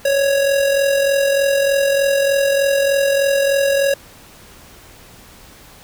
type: tone with amplitude modulation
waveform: square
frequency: 554.4 Hz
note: C#5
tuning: in tune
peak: -12 dBFS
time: 0.05-3.94 s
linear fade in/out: 5 ms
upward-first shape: sine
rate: 43.3 Hz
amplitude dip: 45%
effects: pink hiss -43 dBFS RMS until 5.83 s